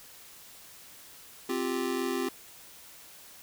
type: chord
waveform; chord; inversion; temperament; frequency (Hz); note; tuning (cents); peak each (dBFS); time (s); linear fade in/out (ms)
square; C suspended fourth; none; just; 261.6 / 348.8 / 392.4; C4 / F4 / G4; 0 / -2 / +2; -34; 1.49-2.29; 5
effects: white hiss -51 dBFS RMS until 3.42 s